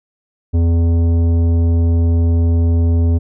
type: tone with tanh clipping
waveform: triangle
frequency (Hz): 84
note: E2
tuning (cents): +33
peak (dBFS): -12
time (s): 0.53-3.19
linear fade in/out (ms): 20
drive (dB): 16
effects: none